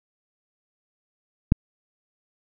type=click; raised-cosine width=5 ms; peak=-3 dBFS; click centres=1.521 s; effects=none